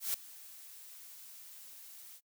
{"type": "noise with ADSR envelope", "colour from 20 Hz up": "blue", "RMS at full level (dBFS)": -32, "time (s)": [0, 2.21], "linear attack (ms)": 140, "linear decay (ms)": 4, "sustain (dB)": -20, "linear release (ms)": 59, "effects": ["noise-tail reverb RT60 0.1 s tail -23 dB re dry"]}